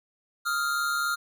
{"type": "tone pair together", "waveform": "square", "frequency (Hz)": [1253.3, 1396.9], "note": ["D#6", "F6"], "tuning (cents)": [12, 0], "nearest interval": "major second", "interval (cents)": 188, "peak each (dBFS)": [-32, -27], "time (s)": [0.45, 1.16], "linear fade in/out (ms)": 20, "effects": []}